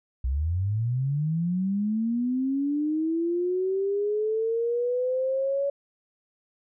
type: linear sweep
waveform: sine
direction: up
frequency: 60 to 565 Hz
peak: -23 dBFS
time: 0.24-5.7 s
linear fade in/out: 5 ms
effects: none